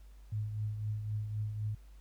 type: tone with tremolo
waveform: sine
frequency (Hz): 106.3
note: G#2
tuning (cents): +41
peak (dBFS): -31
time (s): 0.32-1.75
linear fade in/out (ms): 5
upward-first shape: triangle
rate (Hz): 3.9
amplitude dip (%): 55
effects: added 50 Hz sine -51 dBFS peak until 2 s + pink hiss -69 dBFS RMS until 2 s